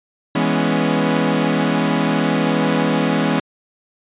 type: chord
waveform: sawtooth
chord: C# minor seventh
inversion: first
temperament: equal with one note detuned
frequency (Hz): 164.81 / 207.7 / 246.9 / 278.9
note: E3 / G#3 / B3 / C#4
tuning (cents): 0 / 0 / 0 / +11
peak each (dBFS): -17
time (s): 0.35-3.4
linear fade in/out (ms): 5
effects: resampled to 8000 Hz